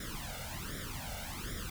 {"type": "noise with flanger", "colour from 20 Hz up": "pink", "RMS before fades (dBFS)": -41, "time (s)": [0, 1.7], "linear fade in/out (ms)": 5, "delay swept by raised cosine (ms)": [0.55, 1.42], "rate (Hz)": 1.3, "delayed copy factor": 1, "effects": []}